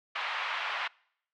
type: band-pass noise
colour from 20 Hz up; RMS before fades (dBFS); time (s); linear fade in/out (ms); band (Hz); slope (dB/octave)
pink; -34; 0.15-0.88; 10; 860 to 3200; 24
effects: noise-tail reverb RT60 0.7 s tail -26 dB re dry